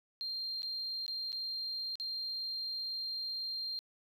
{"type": "tone with dropouts", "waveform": "sine", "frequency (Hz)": 4186, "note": "C8", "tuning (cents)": 0, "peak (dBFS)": -35, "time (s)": [0.21, 3.79], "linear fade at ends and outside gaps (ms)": 0, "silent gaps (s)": [[0.621, 0.631], [1.064, 1.08], [1.32, 1.328], [1.955, 1.999]], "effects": ["tanh soft clip ceiling -31 dBFS", "12-bit"]}